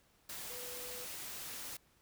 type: tone in noise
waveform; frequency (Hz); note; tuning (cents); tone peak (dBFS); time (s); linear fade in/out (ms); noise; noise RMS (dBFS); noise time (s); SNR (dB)
sine; 493.9; B4; 0; -50; 0.5-1.05; 5; white; -45; 0.29-1.77; -8
effects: pink hiss -70 dBFS RMS until 2.01 s